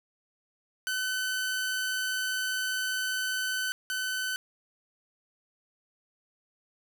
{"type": "tone pair in turn", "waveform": "sawtooth", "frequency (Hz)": [1515, 1515], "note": ["F#6", "F#6"], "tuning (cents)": [40, 40], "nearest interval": "unison", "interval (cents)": 0, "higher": "neither", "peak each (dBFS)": [-25, -26], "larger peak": "first", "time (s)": [[0.87, 3.72], [3.9, 4.36]], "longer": "first", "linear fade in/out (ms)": 0, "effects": []}